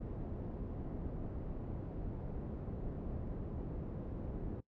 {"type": "low-pass noise", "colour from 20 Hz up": "pink", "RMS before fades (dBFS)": -42, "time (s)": [0, 4.61], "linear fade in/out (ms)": 20, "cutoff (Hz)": 410, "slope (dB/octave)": 12, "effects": ["noise-tail reverb RT60 0.1 s tail -19 dB re dry"]}